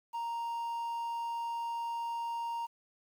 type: tone with quantisation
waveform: triangle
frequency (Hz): 932.3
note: A#5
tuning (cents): 0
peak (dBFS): -32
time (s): 0.13-2.67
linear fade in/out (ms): 20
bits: 10
effects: none